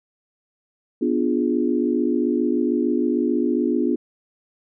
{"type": "chord", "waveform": "sine", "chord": "B diminished seventh", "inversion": "none", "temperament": "equal", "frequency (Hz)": [246.9, 293.7, 349.2, 415.3], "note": ["B3", "D4", "F4", "Ab4"], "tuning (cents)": [0, 0, 0, 0], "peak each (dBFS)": [-22, -23, -23, -27], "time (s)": [1.01, 3.96], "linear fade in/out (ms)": 10, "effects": []}